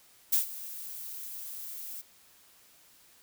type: noise with ADSR envelope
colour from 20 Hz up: violet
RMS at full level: -23 dBFS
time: 0.32-2.02 s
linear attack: 13 ms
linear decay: 120 ms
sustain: -18 dB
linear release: 19 ms
effects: white hiss -60 dBFS RMS until 3.22 s